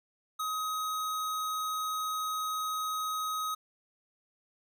square tone, 1263 Hz, D#6, 26 cents sharp, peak -32 dBFS, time 0.39-3.55 s, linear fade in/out 10 ms, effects none

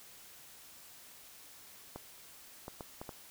clicks, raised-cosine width 1 ms, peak -28 dBFS, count 5, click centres 1.96 / 2.681 / 2.808 / 3.015 / 3.092 s, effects white hiss -55 dBFS RMS until 3.3 s

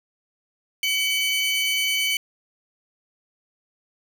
40% pulse tone pair together, 2265 / 3023 Hz, C#7 / F#7, +37 / +36 cents, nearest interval perfect fourth, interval 499 cents, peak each -23 dBFS, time 0.83-2.17 s, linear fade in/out 2 ms, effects 9-bit

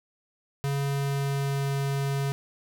square tone with pitch glide, 139.8 to 138.75 Hz, C#3 to C#3, +15 to +2 cents, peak -26 dBFS, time 0.64-2.32 s, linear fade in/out 0 ms, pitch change -13 cents, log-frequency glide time 0.82-1.72 s, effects none

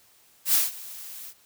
blue noise with ADSR envelope, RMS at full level -19 dBFS, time 0.45-1.34 s, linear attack 90 ms, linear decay 170 ms, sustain -21 dB, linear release 58 ms, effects white hiss -59 dBFS RMS until 1.45 s

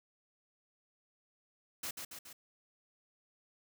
white noise with echo, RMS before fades -40 dBFS, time 1.83-1.91 s, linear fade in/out 5 ms, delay 140 ms, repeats 3, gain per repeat -4 dB, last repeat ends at 2.33 s, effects none

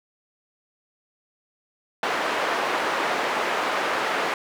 white band-pass noise, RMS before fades -25 dBFS, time 2.03-4.34 s, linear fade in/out 2 ms, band 390 to 1500 Hz, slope 12 dB/octave, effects none

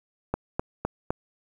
click train, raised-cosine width 1 ms, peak -11 dBFS, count 4, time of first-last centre 0.34-1.105 s, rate 3.92 Hz, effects 8-bit

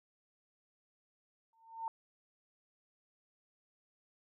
sine tone with exponential growth, 905 Hz, A5, 48 cents sharp, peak -33 dBFS, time 1.53-1.88 s, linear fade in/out 1 ms, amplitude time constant 76 ms, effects none

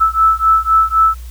sine beating tone pair, 1311 / 1314.9 Hz, E6 / E6, -10 / -5 cents, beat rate 3.9 Hz, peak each -12 dBFS, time 0-1.15 s, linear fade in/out 20 ms, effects added 60 Hz sine -27 dBFS peak until 1.3 s + white hiss -44 dBFS RMS until 1.3 s

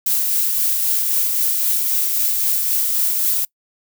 violet noise with tremolo, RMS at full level -17 dBFS, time 0.06-3.45 s, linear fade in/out 5 ms, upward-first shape triangle, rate 3.8 Hz, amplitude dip 30%, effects noise-tail reverb RT60 0.1 s tail -24 dB re dry

